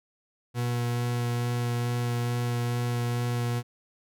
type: tone with vibrato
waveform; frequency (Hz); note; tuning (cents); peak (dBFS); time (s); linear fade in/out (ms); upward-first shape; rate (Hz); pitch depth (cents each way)
40% pulse; 120.5; B2; -42; -25; 0.54-3.63; 50; sine; 2.3; 9
effects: none